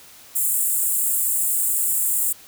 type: high-pass noise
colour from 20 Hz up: pink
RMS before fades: -21 dBFS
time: 0.35-2.33 s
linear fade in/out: 10 ms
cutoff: 7400 Hz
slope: 96 dB/octave
effects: white hiss -46 dBFS RMS until 2.47 s